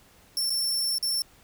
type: tone with dropouts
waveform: sawtooth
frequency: 5410 Hz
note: E8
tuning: 44 cents sharp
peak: -22 dBFS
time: 0.37-1.22 s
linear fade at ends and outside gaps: 1 ms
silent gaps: 0.497-0.503 / 0.983-1.027 s
effects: pink hiss -57 dBFS RMS until 1.43 s